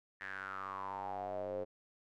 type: tone with band-pass filter sweep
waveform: square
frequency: 48.15 Hz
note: G1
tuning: 30 cents flat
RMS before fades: -42 dBFS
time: 0.2-1.65 s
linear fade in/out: 20 ms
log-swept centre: 1800 to 490 Hz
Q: 7.5
effects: none